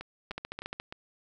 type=two click trains; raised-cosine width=0.3 ms; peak=-20 / -24 dBFS; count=8 / 4; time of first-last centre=0.31-0.8 / 0.01-0.925 s; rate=14.3 / 3.28 Hz; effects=none